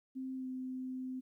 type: tone with pitch glide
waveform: sine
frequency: 261.6 to 257.6 Hz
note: C4 to C4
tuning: 0 to -27 cents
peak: -38 dBFS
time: 0.15-1.21 s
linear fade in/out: 20 ms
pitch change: -27 cents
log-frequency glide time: 0.35-0.47 s
effects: 13-bit